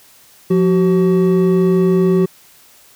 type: tone pair together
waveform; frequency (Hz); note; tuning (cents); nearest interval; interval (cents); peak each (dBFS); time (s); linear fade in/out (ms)
triangle; 176.67 / 377.5; F3 / F#4; +20 / +35; octave + minor second; 1315; -11; 0.5-2.26; 10
effects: white hiss -47 dBFS RMS until 2.95 s